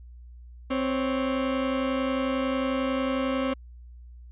30% pulse tone pair together, 261.6 / 554.3 Hz, C4 / C#5, 0 / 0 cents, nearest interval octave + minor second, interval 1300 cents, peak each -23 / -28 dBFS, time 0.7-3.54 s, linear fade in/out 10 ms, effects added 60 Hz sine -43 dBFS peak until 4.31 s + resampled to 8000 Hz

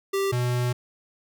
square tone pair in turn, 392 / 123.14 Hz, G4 / B2, 0 / -5 cents, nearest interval octave + minor sixth, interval 2005 cents, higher first, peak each -23 dBFS, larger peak neither, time 0.13-0.32 / 0.32-0.73 s, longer second, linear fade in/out 10 ms, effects none

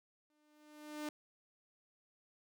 sawtooth tone with exponential growth, 300.6 Hz, D4, 40 cents sharp, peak -34 dBFS, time 0.3-1.09 s, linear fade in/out 1 ms, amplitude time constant 170 ms, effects none

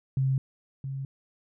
sine tone pair in turn, 133.4 / 135.58 Hz, C3 / C#3, +34 / -38 cents, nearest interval unison, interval 28 cents, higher second, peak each -22 / -31 dBFS, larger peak first, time 0.17-0.38 / 0.84-1.05 s, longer neither, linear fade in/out 2 ms, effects none

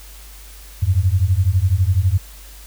sine beating tone pair, 87.31 / 99.31 Hz, F2 / G2, 0 / +23 cents, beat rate 12 Hz, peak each -16 dBFS, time 0.82-2.18 s, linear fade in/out 10 ms, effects added 50 Hz sine -38 dBFS peak until 2.66 s + white hiss -43 dBFS RMS until 2.66 s

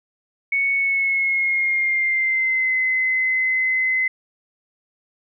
sine tone with pitch glide, 2217 to 2045 Hz, C#7 to C7, 0 to -40 cents, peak -17 dBFS, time 0.52-4.08 s, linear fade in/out 5 ms, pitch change -140 cents, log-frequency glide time 0.74-2.75 s, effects none

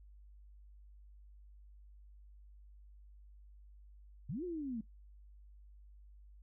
sine linear two-way sweep, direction up then down, 110 to 370 to 211.7 Hz, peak -37 dBFS, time 4.29-4.81 s, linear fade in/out 5 ms, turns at 4.44 s, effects noise-tail reverb RT60 0.1 s tail -17 dB re dry + added 50 Hz sine -55 dBFS peak until 6.42 s

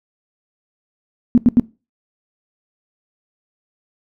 sine tone bursts, 240.3 Hz, B3, 47 cents flat, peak -6 dBFS, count 3, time 1.35-1.597 s, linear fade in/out 0 ms, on 27 ms, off 83 ms, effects noise-tail reverb RT60 0.3 s tail -22 dB re dry

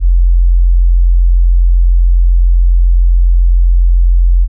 sine tone, 43.65 Hz, F1, in tune, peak -4 dBFS, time 0-4.48 s, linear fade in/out 50 ms, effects none

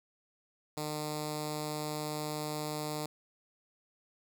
5% pulse tone with notch filter, 151.4 Hz, D#3, 47 cents flat, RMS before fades -37 dBFS, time 0.77-3.06 s, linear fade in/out 2 ms, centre 1600 Hz, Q 0.71, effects none

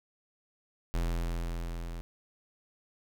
square tone with level ramp, 42.35 Hz, E1, 48 cents sharp, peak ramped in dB -28 to -38 dBFS, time 0.94-2.01 s, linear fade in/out 0 ms, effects none

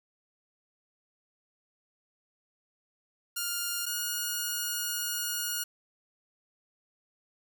5% pulse tone pair in turn, 1410 / 1438.8 Hz, F6 / F#6, +16 / -49 cents, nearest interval unison, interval 35 cents, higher second, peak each -19 dBFS, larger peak neither, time 3.36-3.86 / 3.86-5.64 s, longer second, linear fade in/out 10 ms, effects none

